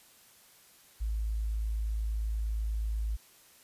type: tone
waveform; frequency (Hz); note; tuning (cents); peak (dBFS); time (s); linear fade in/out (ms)
sine; 54.2; A1; -25; -29; 1-3.17; 20
effects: white hiss -59 dBFS RMS until 3.63 s + resampled to 32000 Hz